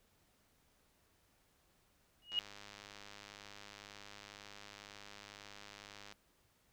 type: tone with exponential growth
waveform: sine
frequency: 2885 Hz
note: F#7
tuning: 44 cents flat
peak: -28 dBFS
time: 2.22-2.39 s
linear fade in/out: 0 ms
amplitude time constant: 35 ms
type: click train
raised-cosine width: 0.2 ms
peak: -34 dBFS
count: 389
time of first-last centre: 2.32-6.124 s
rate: 102 Hz
effects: pink hiss -73 dBFS RMS until 6.72 s